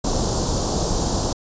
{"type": "band-stop noise", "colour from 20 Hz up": "pink", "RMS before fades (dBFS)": -21, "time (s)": [0.04, 1.33], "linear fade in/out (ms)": 5, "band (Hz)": [1000, 4600], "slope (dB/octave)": 24, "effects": ["resampled to 16000 Hz"]}